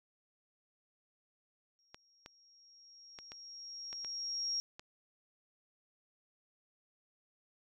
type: tone with exponential growth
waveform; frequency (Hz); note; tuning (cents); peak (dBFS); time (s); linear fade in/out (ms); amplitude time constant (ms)
sine; 5588; F8; 0; -32; 1.79-4.6; 0; 610
type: clicks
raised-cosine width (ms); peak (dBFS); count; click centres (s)
0.2; -30; 7; 1.945 / 2.261 / 3.188 / 3.319 / 3.929 / 4.047 / 4.795
effects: none